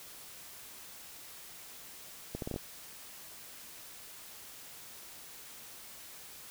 accelerating click train, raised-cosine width 2 ms, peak -23 dBFS, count 6, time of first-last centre 2.35-2.561 s, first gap 72 ms, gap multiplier 0.73, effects white hiss -50 dBFS RMS until 6.5 s

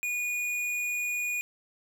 triangle tone with tanh clipping, 2452 Hz, D#7, 26 cents flat, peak -30 dBFS, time 0.03-1.41 s, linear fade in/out 0 ms, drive 18 dB, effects none

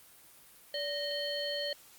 harmonic tone with a mistuned harmonic, 619 Hz, D#5, 9 cents flat, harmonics 1 / 3 / 5 / 7, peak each -36 / -42 / -39 / -38 dBFS, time 0.74-1.73 s, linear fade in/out 2 ms, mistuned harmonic 1, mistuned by -120 cents, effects white hiss -57 dBFS RMS until 1.98 s + Opus 32 kbps

